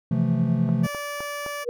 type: chord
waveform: triangle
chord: F major seventh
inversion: second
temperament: equal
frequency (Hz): 130.81 / 164.81 / 174.61 / 220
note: C3 / E3 / F3 / A3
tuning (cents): 0 / 0 / 0 / 0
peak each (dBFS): -23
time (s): 0.11-0.87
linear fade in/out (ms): 5
type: click train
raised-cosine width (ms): 1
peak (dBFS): -21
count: 4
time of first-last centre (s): 0.69-1.463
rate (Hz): 3.88
type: tone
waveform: 15% pulse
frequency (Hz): 580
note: D5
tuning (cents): -22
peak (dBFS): -23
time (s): 0.83-1.65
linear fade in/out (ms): 20
type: tone with exponential growth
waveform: sine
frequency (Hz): 481.2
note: B4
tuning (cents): -45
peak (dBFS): -19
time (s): 1.61-1.69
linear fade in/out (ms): 0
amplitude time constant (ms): 16
effects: none